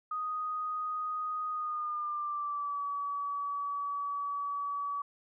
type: tone with pitch glide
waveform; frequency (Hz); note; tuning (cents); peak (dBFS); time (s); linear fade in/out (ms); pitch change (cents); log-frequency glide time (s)
sine; 1244.5 to 1141.2; D#6 to C#6; 0 to +50; -32; 0.11-5.02; 5; -150; 1.5-2.83
effects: none